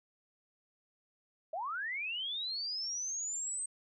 sine linear sweep, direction up, 602 to 8350 Hz, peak -35 dBFS, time 1.53-3.66 s, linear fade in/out 5 ms, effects none

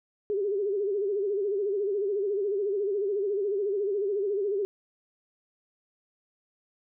sine tone with vibrato, 402.4 Hz, G4, 45 cents sharp, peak -25 dBFS, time 0.3-4.65 s, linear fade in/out 0 ms, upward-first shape sine, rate 14 Hz, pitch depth 95 cents each way, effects none

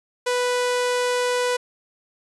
sawtooth tone, 493.9 Hz, B4, in tune, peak -16 dBFS, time 0.26-1.57 s, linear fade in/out 10 ms, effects resampled to 24000 Hz

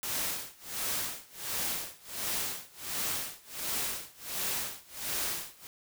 white noise with tremolo, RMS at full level -32 dBFS, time 0.03-5.67 s, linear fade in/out 0 ms, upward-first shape sine, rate 1.4 Hz, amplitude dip 95%, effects none

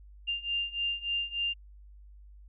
sine beating tone pair, 2794 / 2797.4 Hz, F7 / F7, 0 / +2 cents, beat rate 3.4 Hz, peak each -34 / -32 dBFS, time 0.27-1.54 s, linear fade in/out 20 ms, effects added 50 Hz sine -49 dBFS peak until 2.48 s

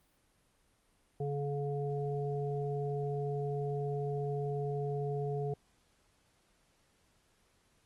harmonic tone, 142.3 Hz, C#3, 46 cents sharp, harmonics 1 / 3 / 5, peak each -35 / -36 / -43 dBFS, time 1.2-5.54 s, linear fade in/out 5 ms, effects pink hiss -71 dBFS RMS until 7.85 s + Opus 32 kbps

